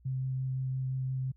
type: tone with vibrato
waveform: sine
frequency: 130.81 Hz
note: C3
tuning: in tune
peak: -30 dBFS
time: 0.05-1.32 s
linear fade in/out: 10 ms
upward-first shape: sine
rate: 5.8 Hz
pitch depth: 9 cents each way
effects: added 60 Hz sine -58 dBFS peak until 1.36 s